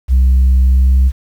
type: tone with pitch glide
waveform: sine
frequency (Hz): 64.4 to 65.19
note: C2 to C2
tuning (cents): -27 to -6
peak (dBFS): -4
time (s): 0.08-1.12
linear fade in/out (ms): 50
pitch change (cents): +21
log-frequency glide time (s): 0.62-0.93
effects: tanh soft clip ceiling -5 dBFS + 7-bit